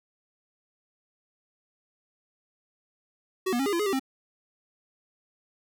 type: tone with pitch steps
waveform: square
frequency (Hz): 376.1 / 241.1 / 272.3 / 407.8 / 340.5 / 418.8 / 390.1 / 265.8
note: F#4 / B3 / C#4 / G#4 / F4 / G#4 / G4 / C4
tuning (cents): +28 / -41 / -31 / -32 / -44 / +15 / -8 / +27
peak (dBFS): -25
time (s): 3.46-3.996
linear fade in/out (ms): 10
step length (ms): 67
effects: none